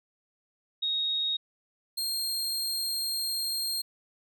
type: tone pair in turn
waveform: sine / sawtooth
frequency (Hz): 3753 / 4213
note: A#7 / C8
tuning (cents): +11 / +11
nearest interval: major second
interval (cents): 200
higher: second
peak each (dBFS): -26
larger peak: neither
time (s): 0.82-1.37 / 1.97-3.82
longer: second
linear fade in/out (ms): 10
effects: none